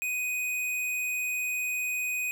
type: tone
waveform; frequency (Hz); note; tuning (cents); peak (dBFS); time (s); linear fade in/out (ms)
square; 2495; D#7; +4; -29; 0.02-2.31; 0
effects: none